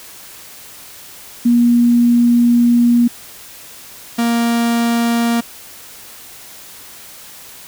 sine / 45% pulse tone pair in turn, 238.7 / 233.9 Hz, A#3 / A#3, +41 / +6 cents, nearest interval unison, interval 35 cents, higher first, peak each -8 / -13 dBFS, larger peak first, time 1.45-3.08 / 4.18-5.41 s, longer first, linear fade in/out 10 ms, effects white hiss -37 dBFS RMS until 7.67 s

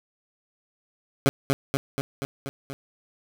15% pulse tone with echo, 137.7 Hz, C#3, 11 cents flat, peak -10 dBFS, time 1.26-1.29 s, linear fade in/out 0 ms, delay 240 ms, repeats 6, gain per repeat -3 dB, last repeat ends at 2.73 s, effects none

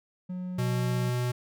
triangle tone with pitch glide, 181.8 to 180.13 Hz, F#3 to F#3, -30 to -46 cents, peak -30 dBFS, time 0.29-1.1 s, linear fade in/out 10 ms, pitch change -16 cents, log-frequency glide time 0.53-0.95 s
square tone, 123.47 Hz, B2, in tune, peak -27 dBFS, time 0.58-1.32 s, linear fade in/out 10 ms
effects none

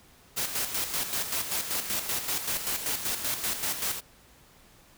white noise with tremolo, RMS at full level -29 dBFS, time 0.36-4.01 s, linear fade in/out 20 ms, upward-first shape square, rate 5.2 Hz, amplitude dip 55%, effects pink hiss -57 dBFS RMS until 4.97 s

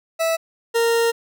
40% pulse tone pair in turn, 655 / 463.2 Hz, E5 / A#4, -11 / -11 cents, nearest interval tritone, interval 600 cents, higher first, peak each -17 / -15 dBFS, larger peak second, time 0.19-0.37 / 0.74-1.12 s, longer second, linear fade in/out 20 ms, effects none

